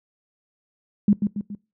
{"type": "tone with echo", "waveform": "sine", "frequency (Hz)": 204.9, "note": "G#3", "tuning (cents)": -23, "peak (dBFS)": -12, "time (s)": [1.08, 1.13], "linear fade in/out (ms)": 2, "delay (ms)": 140, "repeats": 3, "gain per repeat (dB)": -6, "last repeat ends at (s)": 1.55, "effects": ["noise-tail reverb RT60 0.3 s tail -23 dB re dry", "high-pass 80 Hz 12 dB/octave"]}